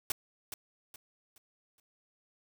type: noise with echo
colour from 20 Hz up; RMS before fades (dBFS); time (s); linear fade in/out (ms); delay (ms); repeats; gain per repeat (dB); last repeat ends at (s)
white; -32; 0.1-0.12; 2; 420; 4; -9; 1.8
effects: none